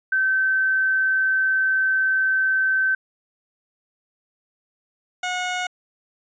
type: tone pair in turn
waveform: sine / 15% pulse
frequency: 1541 / 727.3 Hz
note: G6 / F#5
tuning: -30 / -30 cents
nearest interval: octave + minor second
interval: 1300 cents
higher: first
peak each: -17 dBFS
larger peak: neither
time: 0.12-2.95 / 5.23-5.67 s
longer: first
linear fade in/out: 5 ms
effects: resampled to 16000 Hz